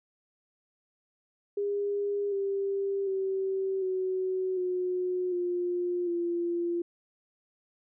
sine tone with pitch steps, 405.5 / 394.6 / 384.1 / 373.8 / 363.8 / 354 / 344.5 Hz, G#4 / G4 / G4 / F#4 / F#4 / F4 / F4, -41 / +11 / -35 / +18 / -29 / +23 / -24 cents, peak -27 dBFS, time 1.57-6.82 s, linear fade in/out 5 ms, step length 750 ms, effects none

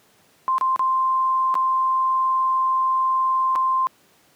sine tone with dropouts, 1046.5 Hz, C6, in tune, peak -17 dBFS, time 0.48-3.87 s, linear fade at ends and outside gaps 0 ms, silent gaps 0.582-0.611 / 0.761-0.794 / 1.542-1.553 / 3.554-3.559 s, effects pink hiss -57 dBFS RMS until 4.35 s + high-pass 150 Hz 12 dB/octave

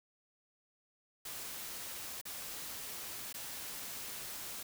white noise with dropouts, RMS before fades -44 dBFS, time 1.25-4.63 s, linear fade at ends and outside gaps 5 ms, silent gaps 2.214-2.253 / 3.328-3.341 s, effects none

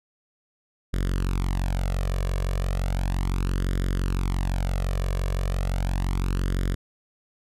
sawtooth tone with flanger, 45.85 Hz, F#1, 15 cents flat, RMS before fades -25 dBFS, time 0.93-6.75 s, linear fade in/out 10 ms, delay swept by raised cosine 0.58 to 1.78 ms, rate 0.35 Hz, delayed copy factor +0.8, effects resampled to 32000 Hz

